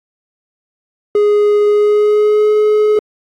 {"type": "tone with pitch glide", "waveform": "triangle", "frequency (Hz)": [415.3, 424.5], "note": ["G#4", "G#4"], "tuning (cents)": [0, 38], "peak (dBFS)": -6, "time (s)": [1.15, 2.99], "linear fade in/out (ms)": 2, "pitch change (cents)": 38, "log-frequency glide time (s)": [1.67, 2.52], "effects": ["AAC 48 kbps"]}